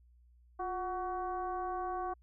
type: tone with frequency modulation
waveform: sine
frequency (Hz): 740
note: F#5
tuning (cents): 0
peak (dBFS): -34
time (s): 0.59-2.14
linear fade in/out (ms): 10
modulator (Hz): 384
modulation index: 1.1
effects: added 60 Hz sine -60 dBFS peak until 2.22 s